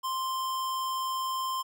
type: tone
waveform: square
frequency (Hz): 1046.5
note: C6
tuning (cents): 0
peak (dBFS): -30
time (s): 0.03-1.63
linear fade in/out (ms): 20
effects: none